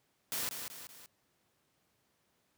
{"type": "noise with echo", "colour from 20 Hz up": "white", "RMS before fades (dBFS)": -36, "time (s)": [0.32, 0.49], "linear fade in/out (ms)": 0, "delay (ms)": 190, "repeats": 3, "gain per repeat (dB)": -6, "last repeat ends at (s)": 1.06, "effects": ["pink hiss -75 dBFS RMS until 2.57 s", "high-pass 100 Hz 12 dB/octave"]}